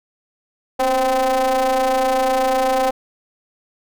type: ring-modulated tone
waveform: square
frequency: 127.6 Hz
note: C3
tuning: 43 cents flat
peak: -13 dBFS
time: 0.79-2.91 s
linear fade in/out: 10 ms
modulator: 652 Hz
effects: none

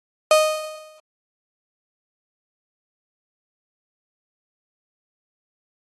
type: tone with exponential decay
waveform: 35% pulse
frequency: 620 Hz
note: D#5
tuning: 6 cents flat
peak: -8 dBFS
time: 0.31-1 s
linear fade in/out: 2 ms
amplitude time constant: 150 ms
effects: AAC 32 kbps

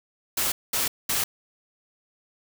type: noise bursts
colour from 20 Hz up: white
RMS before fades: -25 dBFS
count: 3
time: 0.37-1.24 s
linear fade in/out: 5 ms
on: 150 ms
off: 210 ms
effects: none

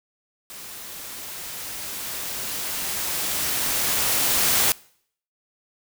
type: noise with level ramp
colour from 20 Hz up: white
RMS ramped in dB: -39 to -19 dBFS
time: 0.5-4.72 s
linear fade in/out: 0 ms
effects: noise-tail reverb RT60 0.6 s tail -23 dB re dry

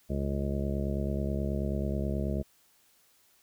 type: harmonic tone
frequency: 69.3 Hz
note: C#2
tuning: in tune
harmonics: 1 / 2 / 3 / 4 / 5 / 6 / 7 / 8 / 9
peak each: -32 / -35 / -34 / -47 / -39 / -42 / -45 / -44 / -40 dBFS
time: 0.09-2.43 s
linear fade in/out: 20 ms
effects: white hiss -65 dBFS RMS until 3.42 s

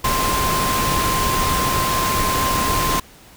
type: tone in noise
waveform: sine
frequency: 1046.5 Hz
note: C6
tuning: in tune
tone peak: -20 dBFS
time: 0.04-3 s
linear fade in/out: 5 ms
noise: pink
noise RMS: -21 dBFS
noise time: 0.04-3 s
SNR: -2 dB
effects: pink hiss -46 dBFS RMS until 3.36 s

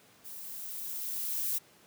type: noise with level ramp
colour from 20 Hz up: violet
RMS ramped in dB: -45 to -31 dBFS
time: 0.24-1.59 s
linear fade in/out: 20 ms
effects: pink hiss -60 dBFS RMS until 1.86 s + high-pass 150 Hz 12 dB/octave

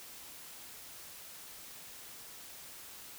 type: silence
effects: white hiss -50 dBFS RMS until 3.18 s

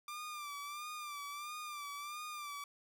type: tone with vibrato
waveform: sawtooth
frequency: 1184 Hz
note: D6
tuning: 14 cents sharp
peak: -39 dBFS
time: 0.08-2.64 s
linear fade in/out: 2 ms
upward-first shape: sine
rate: 1.5 Hz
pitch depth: 60 cents each way
effects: none

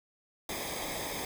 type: noise with comb filter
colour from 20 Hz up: pink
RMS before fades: -37 dBFS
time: 0.49-1.25 s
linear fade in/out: 2 ms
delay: 0.7 ms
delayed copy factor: -0.75
effects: none

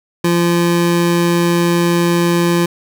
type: tone pair together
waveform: square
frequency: 172.1 / 344.2 Hz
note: F3 / F4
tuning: -25 / -25 cents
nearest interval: octave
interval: 1200 cents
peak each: -15 dBFS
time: 0.24-2.66 s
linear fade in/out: 5 ms
effects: none

